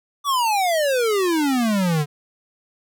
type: exponential sweep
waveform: square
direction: down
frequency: 1174.7 to 142.2 Hz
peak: -18 dBFS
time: 0.24-2.06 s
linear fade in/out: 50 ms
effects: none